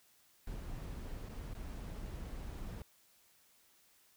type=noise with dropouts; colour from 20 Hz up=brown; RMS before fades=-44 dBFS; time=0.47-2.82 s; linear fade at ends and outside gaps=2 ms; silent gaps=1.289-1.294 / 1.536-1.549 s; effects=white hiss -68 dBFS RMS until 4.16 s